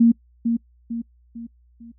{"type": "tone with echo", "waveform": "sine", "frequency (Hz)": 232.2, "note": "A#3", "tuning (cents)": -7, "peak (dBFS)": -10, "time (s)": [0, 0.12], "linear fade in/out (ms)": 10, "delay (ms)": 450, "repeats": 4, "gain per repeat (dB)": -7, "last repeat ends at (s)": 1.92, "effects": ["noise-tail reverb RT60 0.1 s tail -25 dB re dry", "added 60 Hz sine -53 dBFS peak until 1.98 s"]}